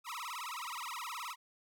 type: tone with vibrato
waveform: sawtooth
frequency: 1120 Hz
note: C#6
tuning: 18 cents sharp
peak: -36 dBFS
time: 0.04-1.36 s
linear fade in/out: 50 ms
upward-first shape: sine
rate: 19 Hz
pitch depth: 300 cents each way
effects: none